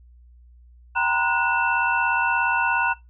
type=tone cluster; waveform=sine; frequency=778 / 940 / 1017 / 1462 / 2673 Hz; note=G5 / A#5 / C6 / F#6 / E7; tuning=-13 / +14 / -50 / -21 / +23 cents; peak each=-30 / -23 / -29 / -23 / -27 dBFS; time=0.95-2.94 s; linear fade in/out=20 ms; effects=noise-tail reverb RT60 0.2 s tail -20 dB re dry + added 60 Hz sine -47 dBFS peak until 3.09 s